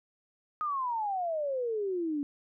sine exponential sweep, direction down, 1259 to 280 Hz, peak -29 dBFS, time 0.61-2.23 s, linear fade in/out 0 ms, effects none

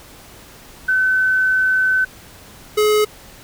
sine / square tone pair in turn, 1520 / 424.1 Hz, F#6 / G#4, +46 / +36 cents, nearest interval octave + minor seventh, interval 2210 cents, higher first, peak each -13 dBFS, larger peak neither, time 0.88-2.05 / 2.77-3.05 s, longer first, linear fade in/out 10 ms, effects pink hiss -42 dBFS RMS until 3.43 s

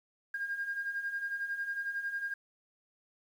sine beating tone pair, 1607 / 1618 Hz, G6 / G#6, +43 / -46 cents, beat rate 11 Hz, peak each -40 / -34 dBFS, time 0.34-2.34 s, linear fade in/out 5 ms, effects tanh soft clip ceiling -26 dBFS + 10-bit

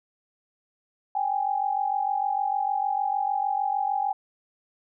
sine tone pair together, 784 / 830.6 Hz, G5 / G#5, 0 / 0 cents, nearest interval minor second, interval 100 cents, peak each -26 dBFS, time 1.15-4.13 s, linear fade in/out 5 ms, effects none

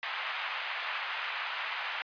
white band-pass noise, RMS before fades -36 dBFS, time 0.03-2.02 s, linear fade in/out 0 ms, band 780 to 2900 Hz, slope 24 dB/octave, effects resampled to 11025 Hz

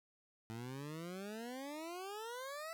20% pulse exponential sweep, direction up, 110 to 668 Hz, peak -39 dBFS, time 0.5-2.73 s, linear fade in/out 0 ms, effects none

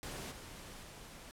pink noise with level steps, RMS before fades -44 / -50 / -52 dBFS, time 0.03-1.31 s, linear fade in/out 0 ms, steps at 0.3 / 0.82 s, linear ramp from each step 20 ms, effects low-pass 12000 Hz 12 dB/octave

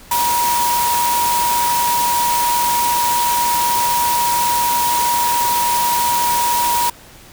sine tone in noise, 957 Hz, A#5, 45 cents sharp, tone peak -15 dBFS, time 0.11-6.9 s, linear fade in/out 5 ms, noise white, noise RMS -21 dBFS, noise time 0.11-6.9 s, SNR +3 dB, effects pink hiss -42 dBFS RMS until 7.32 s

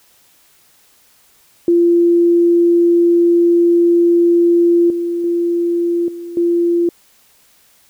sine tone with level steps, 343.5 Hz, F4, 29 cents flat, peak -8 / -16 / -13 / -25 / -11 dBFS, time 1.68-6.89 s, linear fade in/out 2 ms, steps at 4.9 / 5.24 / 6.08 / 6.37 s, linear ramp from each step 2 ms, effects white hiss -52 dBFS RMS until 7.89 s

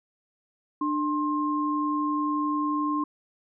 sine tone pair together, 298.1 / 1060 Hz, D4 / C6, +26 / +22 cents, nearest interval octave + minor seventh, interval 2196 cents, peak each -26 / -27 dBFS, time 0.81-3.04 s, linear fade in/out 5 ms, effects none

